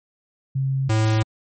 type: tone pair in turn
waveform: sine / square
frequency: 134.5 / 109.58 Hz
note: C3 / A2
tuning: +48 / -7 cents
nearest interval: major third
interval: 355 cents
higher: first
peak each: -19 / -17 dBFS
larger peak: second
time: 0.55-0.89 / 0.89-1.23 s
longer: neither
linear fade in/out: 10 ms
effects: MP3 32 kbps